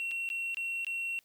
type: tone with dropouts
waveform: triangle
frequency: 2727 Hz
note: F7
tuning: 42 cents flat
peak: -30 dBFS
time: 0-1.19 s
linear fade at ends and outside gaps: 0 ms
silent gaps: 0.111-0.115 / 0.29-0.301 / 0.545-0.57 / 0.847-0.867 s
effects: tanh soft clip ceiling -26 dBFS + white hiss -69 dBFS RMS until 1.24 s